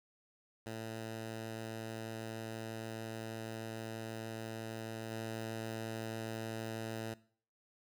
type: tone with level steps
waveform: 10% pulse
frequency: 112.1 Hz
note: A2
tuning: 33 cents sharp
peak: -33 / -31 dBFS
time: 0.66-7.14 s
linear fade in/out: 5 ms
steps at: 5.11 s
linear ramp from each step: 5 ms
effects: noise-tail reverb RT60 0.5 s tail -20 dB re dry